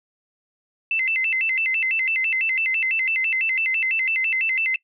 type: tone with vibrato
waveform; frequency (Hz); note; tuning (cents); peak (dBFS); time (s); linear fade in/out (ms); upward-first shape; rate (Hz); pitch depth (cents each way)
sine; 2341; D7; -6; -19; 0.91-4.76; 2; square; 6; 220
effects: noise-tail reverb RT60 0.1 s tail -22 dB re dry